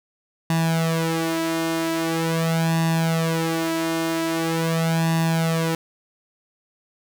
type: tone with flanger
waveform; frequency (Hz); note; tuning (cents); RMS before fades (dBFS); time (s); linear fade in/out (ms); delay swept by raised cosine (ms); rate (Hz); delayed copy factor
sawtooth; 163.8; E3; -11; -22; 0.5-5.75; 2; 1.1 to 3.3; 0.43; +0.8
effects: none